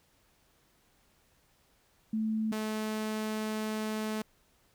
sine / sawtooth tone pair in turn, 218.9 / 216.3 Hz, A3 / A3, -9 / -29 cents, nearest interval unison, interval 20 cents, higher first, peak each -28 dBFS, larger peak neither, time 2.13-2.52 / 2.52-4.22 s, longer second, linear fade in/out 5 ms, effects pink hiss -68 dBFS RMS until 4.74 s

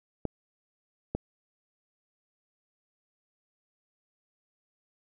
clicks, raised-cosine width 2 ms, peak -16 dBFS, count 2, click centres 0.253 / 1.15 s, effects none

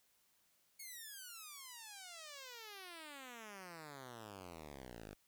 5% pulse exponential sweep, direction down, 2221 to 49 Hz, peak -39 dBFS, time 0.79-5.15 s, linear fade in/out 10 ms, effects white hiss -75 dBFS RMS until 5.27 s

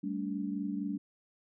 sine chord, G suspended second, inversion none, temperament equal with one note detuned, 196 / 220 / 287.3 Hz, G3 / A3 / D4, 0 / 0 / -38 cents, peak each -36 / -39 / -36 dBFS, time 0.03-0.98 s, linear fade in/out 10 ms, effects none

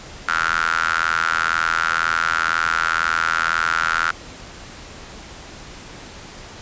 sawtooth tone with high-pass filter, 82 Hz, E2, 9 cents flat, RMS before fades -20 dBFS, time 0.28-4.11 s, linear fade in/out 0 ms, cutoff 1400 Hz, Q 8.5, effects pink hiss -38 dBFS RMS until 6.61 s + resampled to 16000 Hz

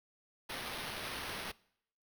violet noise with sample-and-hold, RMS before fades -42 dBFS, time 0.49-1.52 s, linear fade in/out 10 ms, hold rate 7350 Hz, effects noise-tail reverb RT60 0.7 s tail -23 dB re dry

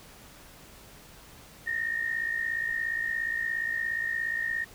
sine tone pair together, 1803 / 1860.1 Hz, A6 / A#6, +42 / -4 cents, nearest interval minor second, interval 54 cents, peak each -33 / -29 dBFS, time 1.66-4.65 s, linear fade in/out 20 ms, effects pink hiss -51 dBFS RMS until 4.74 s

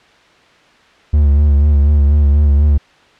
triangle tone with vibrato, 72.5 Hz, D2, 22 cents flat, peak -5 dBFS, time 1.13-2.78 s, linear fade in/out 10 ms, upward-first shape sine, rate 4.1 Hz, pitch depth 48 cents each way, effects white hiss -47 dBFS RMS until 3.19 s + low-pass 3000 Hz 12 dB/octave

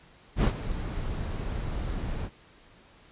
brown noise with ADSR envelope, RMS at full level -19 dBFS, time 0.36-2.3 s, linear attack 74 ms, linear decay 90 ms, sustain -13 dB, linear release 51 ms, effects pink hiss -56 dBFS RMS until 3.11 s + resampled to 8000 Hz

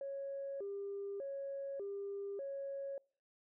sine tone with vibrato, 469.6 Hz, A#4, 13 cents sharp, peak -39 dBFS, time 0.01-2.98 s, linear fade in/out 2 ms, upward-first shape square, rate 0.84 Hz, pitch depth 280 cents each way, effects noise-tail reverb RT60 0.5 s tail -26 dB re dry + tanh soft clip ceiling -35 dBFS

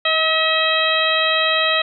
harmonic tone with a mistuned harmonic, 641 Hz, E5, 49 cents flat, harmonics 1 / 2 / 3 / 4 / 5 / 6, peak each -22 / -22 / -22 / -22 / -22 / -22 dBFS, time 0.05-1.82 s, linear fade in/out 5 ms, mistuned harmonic 1, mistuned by -16 cents, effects none

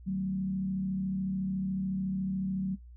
sine tone with frequency modulation, 190 Hz, F#3, 46 cents sharp, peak -29 dBFS, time 0.06-2.76 s, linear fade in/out 20 ms, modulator 33.9 Hz, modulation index 0.48, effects noise-tail reverb RT60 0.1 s tail -17 dB re dry + added 60 Hz sine -47 dBFS peak until 2.96 s

